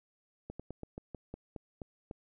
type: slowing click train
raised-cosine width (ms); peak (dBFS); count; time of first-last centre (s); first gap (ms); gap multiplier
2; -28; 10; 0.5-2.111; 96; 1.15
effects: none